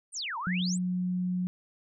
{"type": "exponential two-way sweep", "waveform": "sine", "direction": "down then up", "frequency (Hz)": [9620, 877, 8990], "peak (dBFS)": -32, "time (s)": [0.12, 0.79], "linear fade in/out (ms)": 50, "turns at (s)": 0.38}
{"type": "tone", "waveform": "sine", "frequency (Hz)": 181.2, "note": "F#3", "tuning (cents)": -36, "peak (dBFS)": -27, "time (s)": [0.47, 1.47], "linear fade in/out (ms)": 0}
{"effects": []}